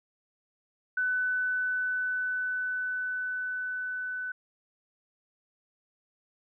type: tone with level ramp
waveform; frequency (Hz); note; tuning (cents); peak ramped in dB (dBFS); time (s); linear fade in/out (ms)
sine; 1500; F#6; +23; -25 to -32; 0.97-4.32; 5
effects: none